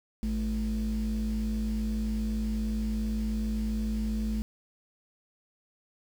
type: tone pair together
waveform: sine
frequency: 53.92 / 217 Hz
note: A1 / A3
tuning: -34 / -24 cents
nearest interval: 2 octaves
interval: 2410 cents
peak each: -28 dBFS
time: 0.23-4.42 s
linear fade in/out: 0 ms
effects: tanh soft clip ceiling -24 dBFS + 8-bit